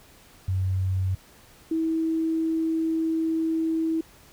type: tone pair in turn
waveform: sine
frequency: 94 / 323.4 Hz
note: F#2 / E4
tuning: +28 / -33 cents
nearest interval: octave + major sixth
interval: 2139 cents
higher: second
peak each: -22 dBFS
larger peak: neither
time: 0.48-1.15 / 1.71-4.01 s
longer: second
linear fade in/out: 5 ms
effects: pink hiss -53 dBFS RMS until 4.32 s